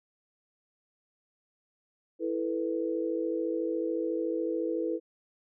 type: chord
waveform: sine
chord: E suspended fourth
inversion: none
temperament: equal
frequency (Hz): 329.6 / 440 / 493.9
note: E4 / A4 / B4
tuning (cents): 0 / 0 / 0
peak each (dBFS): -31 / -34 / -33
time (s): 2.19-5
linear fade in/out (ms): 50
effects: none